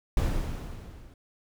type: noise with level ramp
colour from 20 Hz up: brown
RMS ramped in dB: -24 to -50 dBFS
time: 0.17-1.14 s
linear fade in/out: 2 ms
effects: none